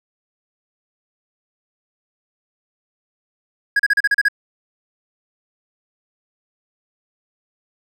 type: tone bursts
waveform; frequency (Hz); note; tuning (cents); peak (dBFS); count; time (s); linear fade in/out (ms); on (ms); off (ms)
triangle; 1653; G#6; -9; -10; 8; 3.76-4.285; 5; 35; 35
effects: none